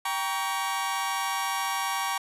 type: chord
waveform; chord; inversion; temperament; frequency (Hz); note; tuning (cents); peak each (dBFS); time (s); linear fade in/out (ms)
sawtooth; G diminished; none; just; 784 / 940.8 / 1128.9; G5 / Bb5 / Db6; 0 / +16 / +31; -28 / -28 / -27; 0.05-2.18; 5
effects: resampled to 32000 Hz